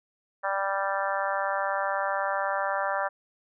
harmonic tone, 196 Hz, G3, in tune, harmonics 3 / 4 / 5 / 6 / 7 / 8 / 9, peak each -31 / -32 / -33 / -34 / -34 / -35 / -36 dBFS, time 0.43-3.09 s, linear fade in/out 20 ms, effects none

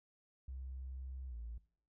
triangle tone with pitch glide, 65.2 to 57.42 Hz, C2 to A#1, -5 to -25 cents, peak -39 dBFS, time 0.48-1.58 s, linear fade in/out 5 ms, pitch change -220 cents, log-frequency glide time 1.28-1.36 s, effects noise-tail reverb RT60 0.5 s tail -22 dB re dry + tanh soft clip ceiling -41 dBFS

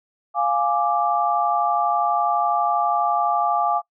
sine chord, D diminished, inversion first, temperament equal, 698.5 / 830.6 / 1174.7 Hz, F5 / Ab5 / D6, 0 / 0 / 0 cents, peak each -22 dBFS, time 0.34-3.82 s, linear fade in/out 50 ms, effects noise-tail reverb RT60 0.1 s tail -21 dB re dry

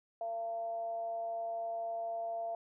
sine tone with frequency modulation, 681 Hz, F5, 44 cents flat, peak -35 dBFS, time 0.21-2.55 s, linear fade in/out 2 ms, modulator 225 Hz, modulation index 0.26, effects none

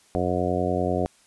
harmonic tone, 90.1 Hz, F#2, 45 cents flat, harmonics 1 / 2 / 3 / 4 / 5 / 6 / 7 / 8, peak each -30 / -30 / -30 / -30 / -30 / -30 / -30 / -30 dBFS, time 0.15-1.06 s, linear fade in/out 0 ms, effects white hiss -58 dBFS RMS until 1.26 s + resampled to 24000 Hz

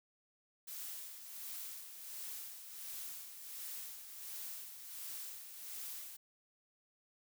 blue noise with tremolo, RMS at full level -45 dBFS, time 0.67-6.17 s, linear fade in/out 10 ms, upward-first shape sine, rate 1.4 Hz, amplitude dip 55%, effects none

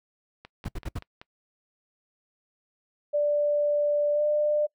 click train, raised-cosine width 0.3 ms, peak -27 dBFS, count 5, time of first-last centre 0.45-1.215 s, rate 5.23 Hz
brown noise bursts, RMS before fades -31 dBFS, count 4, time 0.65-0.988 s, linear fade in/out 5 ms, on 35 ms, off 66 ms
sine tone with pitch glide, 587.3 to 597.2 Hz, D5 to D5, 0 to +29 cents, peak -21 dBFS, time 3.13-4.67 s, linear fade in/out 20 ms, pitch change +29 cents, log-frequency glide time 4.13-4.22 s
effects noise-tail reverb RT60 0.1 s tail -24 dB re dry

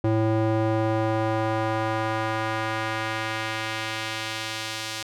square tone with band-pass filter sweep, 110.4 Hz, A2, 6 cents sharp, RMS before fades -26 dBFS, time 0.04-5.03 s, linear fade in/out 5 ms, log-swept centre 370 to 4700 Hz, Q 0.86, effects none

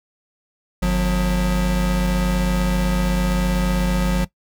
square tone pair together, 50.4 / 179.6 Hz, G1 / F3, +49 / +49 cents, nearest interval octave + minor seventh, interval 2200 cents, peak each -20 dBFS, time 0.82-4.25 s, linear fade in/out 10 ms, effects noise-tail reverb RT60 0.1 s tail -18 dB re dry

